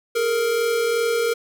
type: tone pair together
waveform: square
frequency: 422.8 / 465.5 Hz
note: G#4 / A#4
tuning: +31 / -2 cents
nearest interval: major second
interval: 167 cents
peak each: -28 / -20 dBFS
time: 0.15-1.34 s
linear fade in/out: 10 ms
effects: none